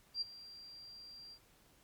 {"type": "tone with ADSR envelope", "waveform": "sine", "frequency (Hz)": 4739, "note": "D8", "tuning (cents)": 15, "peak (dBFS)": -32, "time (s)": [0.14, 1.39], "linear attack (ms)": 74, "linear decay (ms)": 17, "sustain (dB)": -18, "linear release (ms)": 63, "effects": ["pink hiss -67 dBFS RMS until 1.83 s", "MP3 96 kbps"]}